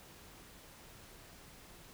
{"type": "silence", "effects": ["pink hiss -56 dBFS RMS until 1.93 s"]}